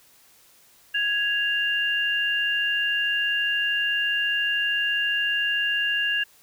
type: tone pair together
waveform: sine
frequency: 1661.2 / 2794 Hz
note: G#6 / F7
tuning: 0 / 0 cents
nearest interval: major sixth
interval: 900 cents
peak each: -24 dBFS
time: 0.94-6.24 s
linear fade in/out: 10 ms
effects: white hiss -56 dBFS RMS until 6.42 s